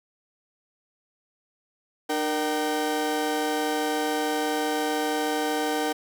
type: tone cluster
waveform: 35% pulse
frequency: 301.4 / 466.2 / 770 Hz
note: D4 / A#4 / G5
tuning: +45 / 0 / -31 cents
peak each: -27 dBFS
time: 2.09-5.93 s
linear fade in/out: 10 ms
effects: none